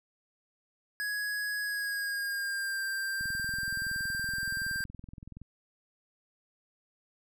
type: tone with pitch glide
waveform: square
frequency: 1670 to 1579.9 Hz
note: G#6 to G6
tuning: +9 to +13 cents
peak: -32 dBFS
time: 1-4.84 s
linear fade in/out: 0 ms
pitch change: -96 cents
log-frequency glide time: 1.62-2.83 s
type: click train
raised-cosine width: 5 ms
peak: -33 dBFS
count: 48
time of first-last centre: 3.21-5.417 s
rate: 21.3 Hz
effects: none